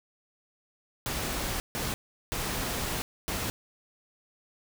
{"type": "noise bursts at uneven times", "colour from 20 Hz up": "pink", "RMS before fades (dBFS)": -32, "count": 4, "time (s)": [[1.06, 1.6], [1.75, 1.94], [2.32, 3.02], [3.28, 3.5]], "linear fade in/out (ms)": 0, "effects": []}